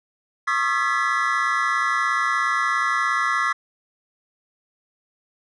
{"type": "tone cluster", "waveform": "triangle", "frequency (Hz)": [1094, 1225, 1342, 1704, 1971], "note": ["C#6", "D#6", "E6", "G#6", "B6"], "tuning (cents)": [-23, -27, 31, 44, -4], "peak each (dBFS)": -24, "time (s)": [0.47, 3.53], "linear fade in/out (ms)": 10, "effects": ["resampled to 24000 Hz"]}